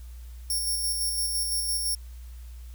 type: tone with tremolo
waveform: 10% pulse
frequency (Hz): 5490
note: F8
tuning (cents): -31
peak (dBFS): -19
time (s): 0.5-1.95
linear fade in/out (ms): 2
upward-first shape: square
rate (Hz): 5.9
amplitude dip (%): 30
effects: added 60 Hz sine -39 dBFS peak until 2.74 s + white hiss -58 dBFS RMS until 2.74 s